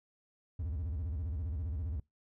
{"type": "tone with vibrato", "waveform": "triangle", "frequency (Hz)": 78.1, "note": "D#2", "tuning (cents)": 7, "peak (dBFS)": -32, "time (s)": [0.59, 2], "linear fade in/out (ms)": 5, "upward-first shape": "square", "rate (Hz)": 15, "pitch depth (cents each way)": 230, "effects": ["noise-tail reverb RT60 0.2 s tail -24 dB re dry"]}